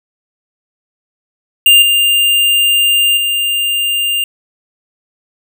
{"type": "tone with level steps", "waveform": "square", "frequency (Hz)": 2800, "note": "F7", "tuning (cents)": 4, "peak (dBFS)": [-4, -9, -13], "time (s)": [1.66, 4.24], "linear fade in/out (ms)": 2, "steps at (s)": [1.82, 3.17], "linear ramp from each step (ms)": 2, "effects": []}